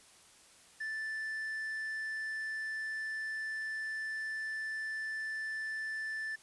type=tone; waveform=triangle; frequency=1760 Hz; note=A6; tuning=in tune; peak=-34 dBFS; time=0.8-6.36 s; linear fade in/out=10 ms; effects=white hiss -60 dBFS RMS until 6.42 s + resampled to 24000 Hz